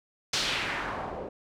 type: noise with low-pass filter sweep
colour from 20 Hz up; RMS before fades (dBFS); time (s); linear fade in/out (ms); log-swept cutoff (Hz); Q
white; -32; 0.33-1.29; 5; 5200 to 480; 1.7
effects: none